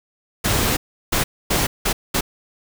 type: noise bursts at uneven times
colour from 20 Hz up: pink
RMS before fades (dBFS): -19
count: 5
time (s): 0.44-0.77 / 1.12-1.24 / 1.5-1.67 / 1.85-1.93 / 2.14-2.21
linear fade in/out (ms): 10
effects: none